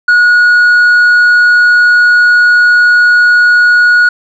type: tone with tanh clipping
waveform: sine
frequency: 1453 Hz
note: F#6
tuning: 32 cents flat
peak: -4 dBFS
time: 0.08-4.09 s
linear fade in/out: 5 ms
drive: 3 dB
effects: none